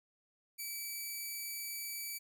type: tone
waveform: 5% pulse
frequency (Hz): 2304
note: D7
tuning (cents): -34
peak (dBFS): -30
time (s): 0.58-2.19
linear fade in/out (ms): 20
effects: none